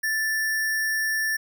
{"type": "tone with sample-and-hold", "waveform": "sine", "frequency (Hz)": 1760, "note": "A6", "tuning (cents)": 0, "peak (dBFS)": -22, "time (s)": [0.03, 1.37], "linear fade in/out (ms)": 10, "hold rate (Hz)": 7350, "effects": []}